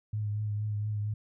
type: tone with vibrato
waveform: sine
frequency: 105.3 Hz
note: G#2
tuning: 24 cents sharp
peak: -29 dBFS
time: 0.13-1.14 s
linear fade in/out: 5 ms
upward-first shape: triangle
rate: 4.3 Hz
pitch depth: 33 cents each way
effects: none